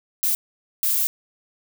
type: noise bursts at uneven times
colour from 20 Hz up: violet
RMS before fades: -21 dBFS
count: 2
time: 0.23-0.35 / 0.83-1.07 s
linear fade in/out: 0 ms
effects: none